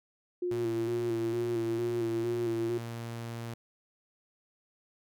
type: tone with vibrato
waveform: sine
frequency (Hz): 349.6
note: F4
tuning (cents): +2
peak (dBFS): -29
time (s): 0.42-2.78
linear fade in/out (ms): 5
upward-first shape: square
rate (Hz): 2.2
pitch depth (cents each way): 35
type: tone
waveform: sawtooth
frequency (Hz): 116.54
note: A#2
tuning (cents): 0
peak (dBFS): -33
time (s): 0.51-3.54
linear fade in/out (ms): 5
effects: none